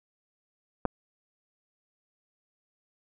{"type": "clicks", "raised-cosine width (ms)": 1, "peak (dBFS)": [-12, -21], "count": 2, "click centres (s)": [0.853, 0.857], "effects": []}